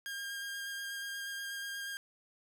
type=tone with vibrato; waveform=sawtooth; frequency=1612 Hz; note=G6; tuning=48 cents sharp; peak=-35 dBFS; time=0.06-1.97 s; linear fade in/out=0 ms; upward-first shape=square; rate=8.3 Hz; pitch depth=8 cents each way; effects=none